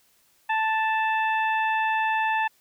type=harmonic tone; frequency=880 Hz; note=A5; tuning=in tune; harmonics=1 / 2 / 3 / 4; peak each=-23 / -27 / -31 / -43 dBFS; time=0.49-2.48 s; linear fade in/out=10 ms; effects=white hiss -63 dBFS RMS until 2.6 s